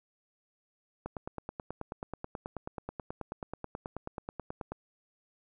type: click train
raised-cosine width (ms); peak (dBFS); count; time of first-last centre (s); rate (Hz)
1; -23; 35; 1.06-4.72; 9.29
effects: none